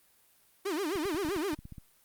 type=tone with vibrato; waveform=45% pulse; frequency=349.2 Hz; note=F4; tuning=in tune; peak=-30 dBFS; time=0.65-1.55 s; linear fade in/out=10 ms; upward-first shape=sine; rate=7.7 Hz; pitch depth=280 cents each way
type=clicks; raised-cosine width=5 ms; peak=-32 dBFS; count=11; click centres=0.957 / 1.055 / 1.147 / 1.249 / 1.288 / 1.364 / 1.533 / 1.59 / 1.654 / 1.723 / 1.782 s
effects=white hiss -65 dBFS RMS until 2.04 s + Opus 32 kbps